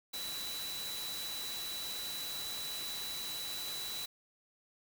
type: tone in noise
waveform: sine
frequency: 3951 Hz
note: B7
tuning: in tune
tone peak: -40 dBFS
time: 0.13-4.06 s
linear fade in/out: 10 ms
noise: white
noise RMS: -43 dBFS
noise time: 0.13-4.06 s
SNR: 0 dB
effects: none